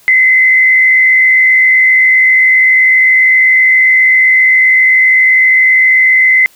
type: tone with frequency modulation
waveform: sine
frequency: 2047 Hz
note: C7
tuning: 38 cents flat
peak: -4 dBFS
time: 0.08-6.46 s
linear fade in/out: 0 ms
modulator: 67.6 Hz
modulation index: 0.69
effects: white hiss -45 dBFS RMS until 6.55 s